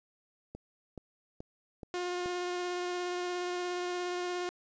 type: click train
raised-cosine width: 2 ms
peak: -29 dBFS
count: 5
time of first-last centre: 0.55-2.259 s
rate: 2.34 Hz
type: tone with vibrato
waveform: sawtooth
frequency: 356.7 Hz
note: F4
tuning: 37 cents sharp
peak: -29 dBFS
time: 1.94-4.49 s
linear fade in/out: 0 ms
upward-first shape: sine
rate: 17 Hz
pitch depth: 11 cents each way
effects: resampled to 16000 Hz + 10-bit